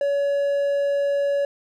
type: tone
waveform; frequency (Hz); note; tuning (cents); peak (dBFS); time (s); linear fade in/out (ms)
triangle; 565; C#5; +33; -17; 0.01-1.45; 2
effects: none